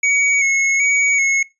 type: tone with vibrato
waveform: square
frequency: 2217 Hz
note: C#7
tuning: in tune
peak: -14 dBFS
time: 0.03-1.43 s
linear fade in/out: 5 ms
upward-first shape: square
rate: 1.3 Hz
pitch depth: 29 cents each way
effects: noise-tail reverb RT60 0.2 s tail -20 dB re dry + resampled to 22050 Hz